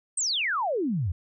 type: exponential sweep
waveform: sine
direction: down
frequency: 8740 to 77.9 Hz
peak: -24 dBFS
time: 0.17-1.12 s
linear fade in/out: 5 ms
effects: none